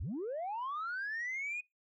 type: linear sweep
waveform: sine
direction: up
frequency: 49.12 to 2497 Hz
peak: -34 dBFS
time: 0-1.61 s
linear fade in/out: 10 ms
effects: noise-tail reverb RT60 0.2 s tail -24 dB re dry + tanh soft clip ceiling -33 dBFS